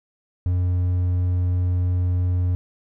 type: tone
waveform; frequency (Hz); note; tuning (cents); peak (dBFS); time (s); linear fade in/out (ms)
triangle; 89.7; F2; +47; -16; 0.46-2.55; 0
effects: none